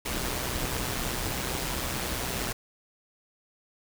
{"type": "noise with amplitude modulation", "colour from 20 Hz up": "pink", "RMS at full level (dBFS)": -29, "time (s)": [0.05, 2.53], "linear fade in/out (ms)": 10, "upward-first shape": "sine", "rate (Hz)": 126, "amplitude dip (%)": 50, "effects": []}